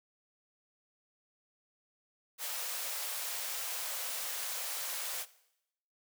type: high-pass noise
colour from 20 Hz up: white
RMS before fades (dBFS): -38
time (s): 2.38-5.26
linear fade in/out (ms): 50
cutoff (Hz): 460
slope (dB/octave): 96
effects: noise-tail reverb RT60 0.8 s tail -18 dB re dry